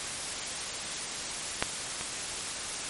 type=clicks; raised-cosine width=0.3 ms; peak=-8 / -18 dBFS; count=2; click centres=1.625 / 2.011 s; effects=white hiss -35 dBFS RMS until 2.89 s + MP3 48 kbps